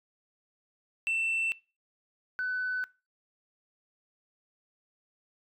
sine tone pair in turn, 2678 / 1503 Hz, E7 / F#6, +27 / +27 cents, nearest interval minor seventh, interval 1000 cents, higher first, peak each -24 / -28 dBFS, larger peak first, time 1.07-1.52 / 2.39-2.84 s, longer neither, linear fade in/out 0 ms, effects noise-tail reverb RT60 0.3 s tail -23 dB re dry + tanh soft clip ceiling -25 dBFS

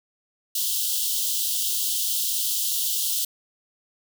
white high-pass noise, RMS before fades -25 dBFS, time 0.55-3.25 s, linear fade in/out 5 ms, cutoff 2900 Hz, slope 96 dB/octave, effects none

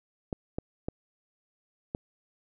clicks, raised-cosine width 2 ms, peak -18 dBFS, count 4, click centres 0.328 / 0.585 / 0.885 / 1.949 s, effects none

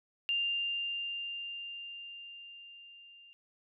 sine tone with level ramp, 2794 Hz, F7, in tune, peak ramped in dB -28 to -54 dBFS, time 0.29-3.33 s, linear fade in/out 0 ms, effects none

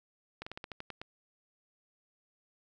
slowing click train, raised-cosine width 0.3 ms, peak -25 dBFS, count 9, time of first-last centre 0.42-1.015 s, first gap 45 ms, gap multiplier 1.14, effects none

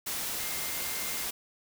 sine tone in noise, 2105 Hz, C7, 10 cents sharp, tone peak -44 dBFS, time 0.4-1.25 s, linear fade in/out 10 ms, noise white, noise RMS -34 dBFS, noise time 0.06-1.31 s, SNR -13 dB, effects none

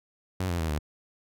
sawtooth tone with pitch steps, 92.5 / 86.31 / 80.53 / 75.13 Hz, F#2 / F2 / E2 / D2, 0 / -20 / -40 / +40 cents, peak -23 dBFS, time 0.4-0.788 s, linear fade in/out 5 ms, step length 97 ms, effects none

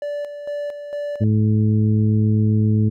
triangle tone with tremolo, 582 Hz, D5, 16 cents flat, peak -21 dBFS, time 0.02-1.24 s, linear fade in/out 2 ms, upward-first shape square, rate 2.2 Hz, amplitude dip 55%
harmonic tone, 107.6 Hz, A2, 38 cents flat, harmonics 1 / 2 / 3 / 4, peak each -15 / -19 / -28 / -31 dBFS, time 1.2-2.9 s, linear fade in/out 20 ms
effects none

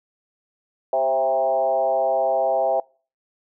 sine tone with frequency modulation, 663 Hz, E5, 10 cents sharp, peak -17 dBFS, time 0.93-2.8 s, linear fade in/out 2 ms, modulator 135 Hz, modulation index 1.1, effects noise-tail reverb RT60 0.4 s tail -26 dB re dry

